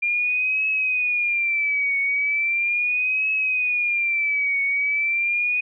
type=tone with vibrato; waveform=sine; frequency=2393 Hz; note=D7; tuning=32 cents sharp; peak=-19 dBFS; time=0.02-5.61 s; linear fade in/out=10 ms; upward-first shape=triangle; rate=0.38 Hz; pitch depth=130 cents each way; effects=none